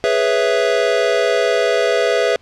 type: chord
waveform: square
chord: C# minor seventh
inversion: second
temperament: equal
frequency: 415.3 / 493.9 / 554.4 / 659.3 Hz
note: G#4 / B4 / C#5 / E5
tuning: 0 / 0 / 0 / 0 cents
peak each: -20 / -19 / -23 / -19 dBFS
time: 0.04-2.36 s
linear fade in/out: 0 ms
effects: pink hiss -53 dBFS RMS until 2.41 s + low-pass 5000 Hz 12 dB/octave